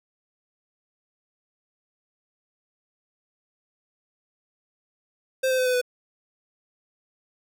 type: tone with pitch steps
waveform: square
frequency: 523.3 / 516.4 / 509.6 / 502.9 / 496.2 Hz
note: C5 / C5 / C5 / B4 / B4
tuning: 0 / -23 / -46 / +31 / +8 cents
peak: -21 dBFS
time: 5.43-5.815 s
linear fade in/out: 10 ms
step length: 77 ms
effects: none